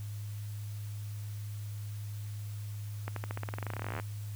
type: accelerating click train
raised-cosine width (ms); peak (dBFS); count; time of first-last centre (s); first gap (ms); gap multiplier
0.5; -22; 27; 3.08-3.999; 83; 0.92
effects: added 104 Hz sine -37 dBFS peak until 4.35 s + white hiss -55 dBFS RMS until 4.35 s